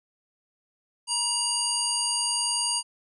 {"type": "harmonic tone with a mistuned harmonic", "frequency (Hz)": 950, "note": "A#5", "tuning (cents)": 33, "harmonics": [1, 3, 5, 7, 9, 10], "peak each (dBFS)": [-34, -33, -29, -33, -29, -32], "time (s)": [1.07, 2.83], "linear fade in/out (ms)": 50, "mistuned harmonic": 10, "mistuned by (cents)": 38, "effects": []}